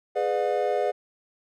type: chord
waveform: triangle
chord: G# diminished seventh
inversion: none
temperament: just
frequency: 415.3 / 498.4 / 598 / 717.6 Hz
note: G#4 / B4 / D5 / F5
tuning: 0 / +16 / +31 / +47 cents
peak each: -26 dBFS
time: 0.15-0.92 s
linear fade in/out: 20 ms
effects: none